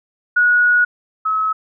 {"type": "tone pair in turn", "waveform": "sine", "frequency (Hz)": [1457, 1287.1], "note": ["F#6", "E6"], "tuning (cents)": [-27, -42], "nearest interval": "major second", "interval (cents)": 215, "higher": "first", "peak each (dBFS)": [-10, -15], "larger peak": "first", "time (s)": [[0.36, 0.85], [1.25, 1.53]], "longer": "first", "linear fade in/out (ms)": 10, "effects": []}